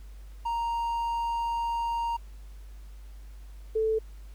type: tone pair in turn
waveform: triangle / sine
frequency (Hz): 932.3 / 440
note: A#5 / A4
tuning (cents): 0 / 0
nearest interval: octave + minor second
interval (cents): 1300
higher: first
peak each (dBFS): -25 / -23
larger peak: second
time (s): 0.45-2.17 / 3.75-3.99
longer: first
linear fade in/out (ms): 10
effects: added 50 Hz sine -42 dBFS peak until 4.34 s + pink hiss -61 dBFS RMS until 4.34 s